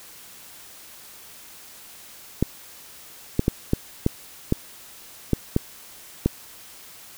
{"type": "clicks", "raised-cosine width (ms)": 3, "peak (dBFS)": -5, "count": 9, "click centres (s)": [2.426, 3.394, 3.481, 3.734, 4.064, 4.524, 5.333, 5.564, 6.26], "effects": ["white hiss -45 dBFS RMS until 7.17 s"]}